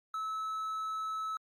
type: tone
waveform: triangle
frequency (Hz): 1300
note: E6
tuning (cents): -24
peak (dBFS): -32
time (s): 0.14-1.37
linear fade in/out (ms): 2
effects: Opus 48 kbps